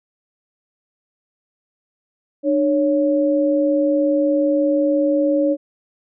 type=tone pair together; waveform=sine; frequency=300 / 556.8 Hz; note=D4 / C#5; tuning=+37 / +8 cents; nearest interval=major seventh; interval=1071 cents; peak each=-17 dBFS; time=2.43-5.57 s; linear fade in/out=50 ms; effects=none